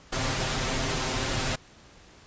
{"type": "noise with comb filter", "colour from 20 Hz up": "pink", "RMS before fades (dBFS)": -28, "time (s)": [0.12, 1.56], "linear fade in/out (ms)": 10, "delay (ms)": 7.7, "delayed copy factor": 0.7, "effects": ["pink hiss -53 dBFS RMS until 2.26 s", "resampled to 16000 Hz"]}